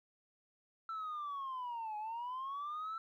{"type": "linear two-way sweep", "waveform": "sine", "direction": "down then up", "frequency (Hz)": [1337, 836, 1337], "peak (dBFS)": -37, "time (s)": [0.89, 2.98], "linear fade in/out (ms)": 2, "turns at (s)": 1.97, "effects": ["tanh soft clip ceiling -37 dBFS", "13-bit"]}